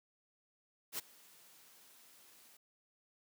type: noise with ADSR envelope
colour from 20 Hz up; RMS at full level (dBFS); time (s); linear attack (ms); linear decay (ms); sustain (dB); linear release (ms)
white; -38; 0.92-2.57; 65; 16; -24; 5
effects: high-pass 150 Hz 12 dB/octave